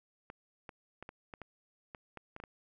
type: clicks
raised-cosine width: 0.5 ms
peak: -30 dBFS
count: 11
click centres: 0.301 / 0.692 / 1.026 / 1.091 / 1.338 / 1.417 / 1.948 / 2.173 / 2.364 / 2.401 / 2.438 s
effects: none